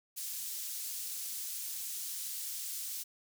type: high-pass noise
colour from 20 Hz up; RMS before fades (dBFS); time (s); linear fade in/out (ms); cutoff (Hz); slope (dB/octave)
pink; -40; 0.16-3.04; 20; 6600; 12
effects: none